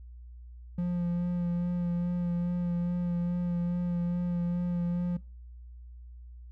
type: tone with vibrato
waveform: triangle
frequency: 175 Hz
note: F3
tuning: 4 cents sharp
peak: -25 dBFS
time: 0.78-5.17 s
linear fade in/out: 5 ms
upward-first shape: sine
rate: 2.4 Hz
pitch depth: 17 cents each way
effects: noise-tail reverb RT60 0.3 s tail -21 dB re dry + added 60 Hz sine -44 dBFS peak until 6.51 s